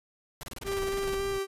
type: noise bursts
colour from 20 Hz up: pink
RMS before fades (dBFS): -40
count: 15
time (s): 0.41-1.146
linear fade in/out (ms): 0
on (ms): 22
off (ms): 29
type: noise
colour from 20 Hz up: brown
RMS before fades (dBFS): -41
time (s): 0.61-1.39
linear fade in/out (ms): 10
type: tone with vibrato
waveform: 45% pulse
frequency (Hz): 392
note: G4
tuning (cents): 0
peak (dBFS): -29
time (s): 0.64-1.47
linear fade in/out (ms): 50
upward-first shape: square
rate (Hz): 3.6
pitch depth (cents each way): 9
effects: resampled to 32000 Hz